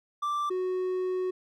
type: tone pair in turn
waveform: triangle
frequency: 1174.7 / 369 Hz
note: D6 / F#4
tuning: 0 / -5 cents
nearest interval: octave + minor sixth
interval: 2005 cents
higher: first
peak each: -25 dBFS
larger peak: neither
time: 0.22-0.5 / 0.5-1.31 s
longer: second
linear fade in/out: 10 ms
effects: none